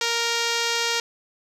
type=tone with low-pass filter; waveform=5% pulse; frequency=466.2 Hz; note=A#4; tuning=in tune; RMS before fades=-24 dBFS; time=0.01-1 s; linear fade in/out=2 ms; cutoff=7800 Hz; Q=1.1; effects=none